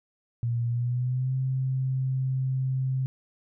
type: tone with pitch glide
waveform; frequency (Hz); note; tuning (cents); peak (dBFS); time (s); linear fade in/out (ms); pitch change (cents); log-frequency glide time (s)
sine; 118.3 to 131.26; A#2 to C3; +26 to +6; -24; 0.43-3.06; 0; +180; 0.68-1.34
effects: none